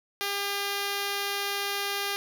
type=tone; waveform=5% pulse; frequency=401.6 Hz; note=G4; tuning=42 cents sharp; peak=-17 dBFS; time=0.21-2.16 s; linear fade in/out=0 ms; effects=none